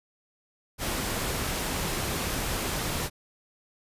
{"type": "noise", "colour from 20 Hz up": "pink", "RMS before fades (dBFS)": -30, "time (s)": [0.78, 3.1], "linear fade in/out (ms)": 50, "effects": ["resampled to 32000 Hz"]}